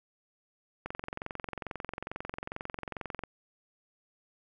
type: click train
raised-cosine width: 0.5 ms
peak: -21 dBFS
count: 54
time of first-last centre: 0.86-3.237 s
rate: 22.3 Hz
effects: none